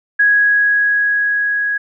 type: tone with level ramp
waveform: sine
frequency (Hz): 1661.2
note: G#6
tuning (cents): 0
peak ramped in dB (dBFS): -8 to -15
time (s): 0.19-1.78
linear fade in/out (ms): 10
effects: none